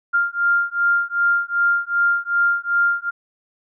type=beating tone pair; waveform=sine; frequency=1396.9 / 1399.5 Hz; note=F6 / F6; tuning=0 / +3 cents; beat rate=2.6 Hz; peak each=-19 dBFS; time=0.13-3.11 s; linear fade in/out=20 ms; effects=none